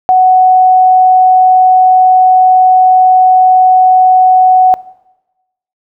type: tone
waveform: sine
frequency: 743 Hz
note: F#5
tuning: 7 cents sharp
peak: -3 dBFS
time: 0.09-4.74 s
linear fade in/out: 0 ms
effects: noise-tail reverb RT60 1.0 s tail -20 dB re dry